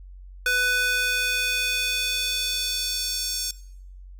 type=tone with high-pass filter sweep; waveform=square; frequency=497.5 Hz; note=B4; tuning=13 cents sharp; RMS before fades=-25 dBFS; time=0.46-3.51 s; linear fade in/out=2 ms; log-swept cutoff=1400 to 5600 Hz; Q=1.8; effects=noise-tail reverb RT60 0.7 s tail -19 dB re dry + added 46 Hz sine -40 dBFS peak until 4.19 s